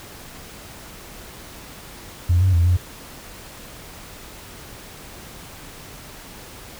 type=tone with pitch steps; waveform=sine; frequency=87.6 / 93.9 / 85.2 / 89 Hz; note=F2 / F#2 / F2 / F2; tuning=+6 / +26 / -42 / +33 cents; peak=-12 dBFS; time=2.29-2.77 s; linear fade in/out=10 ms; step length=120 ms; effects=tanh soft clip ceiling -9 dBFS + pink hiss -40 dBFS RMS until 6.79 s